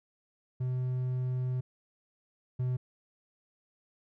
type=tone pair in turn; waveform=triangle; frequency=127.1 / 126.29 Hz; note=C3 / B2; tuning=-50 / +39 cents; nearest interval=unison; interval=11 cents; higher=first; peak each=-27 / -26 dBFS; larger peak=second; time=0.6-1.61 / 2.59-2.77 s; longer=first; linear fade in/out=10 ms; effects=none